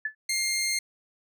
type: tone with exponential decay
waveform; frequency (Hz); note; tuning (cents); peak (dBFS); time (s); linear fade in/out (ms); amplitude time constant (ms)
sine; 1736; A6; -24; -23; 0.05-0.15; 5; 21
type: tone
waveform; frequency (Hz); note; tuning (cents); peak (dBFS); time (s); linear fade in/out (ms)
15% pulse; 2117; C7; +20; -19; 0.29-0.79; 5
effects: none